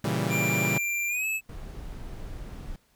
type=chord; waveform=sawtooth; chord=A# diminished seventh; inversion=none; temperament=equal; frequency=116.54 / 138.59 / 164.81 / 196 Hz; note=A#2 / C#3 / E3 / G3; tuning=0 / 0 / 0 / 0 cents; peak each=-27 dBFS; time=0.04-0.78 s; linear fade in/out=5 ms
type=tone with pitch glide; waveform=square; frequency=2372 to 2602 Hz; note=D7 to E7; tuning=+17 to -23 cents; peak=-27 dBFS; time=0.29-1.41 s; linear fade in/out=50 ms; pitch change=+160 cents; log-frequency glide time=1.08-1.26 s
type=noise; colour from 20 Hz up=brown; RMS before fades=-38 dBFS; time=1.49-2.76 s; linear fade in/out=2 ms
effects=pink hiss -66 dBFS RMS until 2.95 s